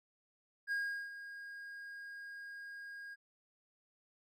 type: tone with ADSR envelope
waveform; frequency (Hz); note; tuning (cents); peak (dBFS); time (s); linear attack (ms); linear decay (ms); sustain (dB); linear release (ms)
triangle; 1629; G#6; -34; -31; 0.67-3.16; 47; 380; -13; 30
effects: none